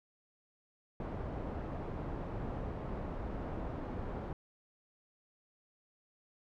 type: low-pass noise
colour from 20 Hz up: pink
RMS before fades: -40 dBFS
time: 1-4.33 s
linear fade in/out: 2 ms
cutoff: 860 Hz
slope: 12 dB/octave
effects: none